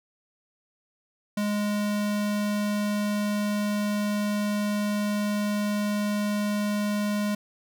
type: tone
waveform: square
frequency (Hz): 207.3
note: G#3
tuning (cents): -3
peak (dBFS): -25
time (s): 1.37-7.35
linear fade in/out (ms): 5
effects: none